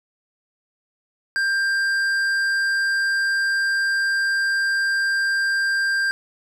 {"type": "tone with tanh clipping", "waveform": "sine", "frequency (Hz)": 1588, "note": "G6", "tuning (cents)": 22, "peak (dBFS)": -20, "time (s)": [1.36, 6.11], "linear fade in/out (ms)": 0, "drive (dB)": 10, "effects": []}